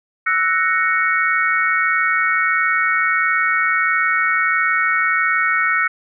sine chord, F# dominant seventh, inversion third, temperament equal, 1318.5 / 1480 / 1864.7 / 2217 Hz, E6 / F#6 / A#6 / C#7, 0 / 0 / 0 / 0 cents, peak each -20 dBFS, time 0.26-5.88 s, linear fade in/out 10 ms, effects none

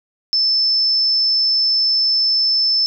sine tone, 5274 Hz, E8, in tune, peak -13 dBFS, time 0.33-2.86 s, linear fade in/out 0 ms, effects none

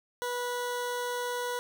20% pulse tone, 489.3 Hz, B4, 16 cents flat, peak -26 dBFS, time 0.22-1.59 s, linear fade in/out 0 ms, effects none

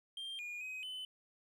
triangle tone with pitch steps, 3181 / 2434 / 2520 / 3028 Hz, G7 / D#7 / D#7 / F#7, +25 / -39 / +21 / +39 cents, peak -40 dBFS, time 0.17-1.05 s, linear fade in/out 2 ms, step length 220 ms, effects none

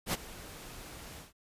pink noise with ADSR envelope, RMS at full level -29 dBFS, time 0.06-1.33 s, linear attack 74 ms, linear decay 23 ms, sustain -18 dB, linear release 150 ms, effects resampled to 32000 Hz

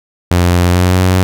sawtooth tone with pitch glide, 88.2 to 92.37 Hz, F2 to F#2, +18 to -2 cents, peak -4 dBFS, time 0.31-1.23 s, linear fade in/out 0 ms, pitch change +80 cents, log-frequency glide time 0.65-1.02 s, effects none

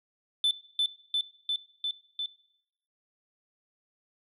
sine tone with echo, 3520 Hz, A7, in tune, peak -19 dBFS, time 0.44-0.51 s, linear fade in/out 2 ms, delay 350 ms, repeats 5, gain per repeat -2 dB, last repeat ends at 2.26 s, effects noise-tail reverb RT60 0.8 s tail -21 dB re dry + tanh soft clip ceiling -21 dBFS

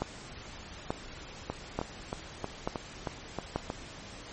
two click trains, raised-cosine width 1 ms, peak -18 / -15 dBFS, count 8 / 5, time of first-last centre 1.5-3.701 / 0.02-3.56 s, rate 3.18 / 1.13 Hz, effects pink hiss -46 dBFS RMS until 4.32 s + MP3 32 kbps

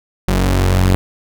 sawtooth tone pair together, 45.88 / 92.5 Hz, F#1 / F#2, -14 / 0 cents, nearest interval octave, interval 1214 cents, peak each -10 dBFS, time 0.28-0.95 s, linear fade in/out 0 ms, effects none

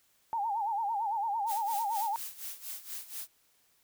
sine tone with vibrato, 858 Hz, A5, 44 cents flat, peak -29 dBFS, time 0.33-2.16 s, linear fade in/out 0 ms, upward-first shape sine, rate 8.9 Hz, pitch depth 140 cents each way
blue noise with tremolo, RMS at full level -39 dBFS, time 1.46-3.28 s, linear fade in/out 50 ms, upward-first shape sine, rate 4.2 Hz, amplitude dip 80%
effects white hiss -69 dBFS RMS until 3.83 s

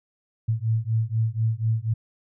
sine beating tone pair, 110 / 114.1 Hz, A2 / A#2, 0 / -37 cents, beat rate 4.1 Hz, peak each -24 dBFS, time 0.48-1.94 s, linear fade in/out 10 ms, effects none

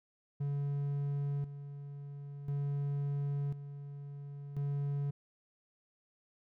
triangle tone with tremolo, 142.1 Hz, C#3, 43 cents sharp, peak -30 dBFS, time 0.4-5.11 s, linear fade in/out 10 ms, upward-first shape square, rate 0.48 Hz, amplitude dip 70%, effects none

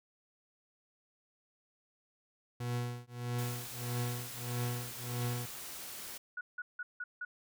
40% pulse tone with tremolo, 121.4 Hz, B2, 29 cents flat, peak -31 dBFS, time 2.6-5.46 s, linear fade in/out 5 ms, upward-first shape triangle, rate 1.6 Hz, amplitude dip 100%
white noise, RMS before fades -45 dBFS, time 3.38-6.18 s, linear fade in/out 10 ms
sine tone bursts, 1461 Hz, F#6, 22 cents flat, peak -37 dBFS, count 5, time 6.37-7.25 s, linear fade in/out 5 ms, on 40 ms, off 170 ms
effects none

